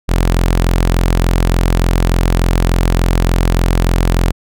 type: tone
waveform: sawtooth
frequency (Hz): 43.42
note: F1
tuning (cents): -9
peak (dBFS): -6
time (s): 0.08-4.32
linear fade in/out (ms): 20
effects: none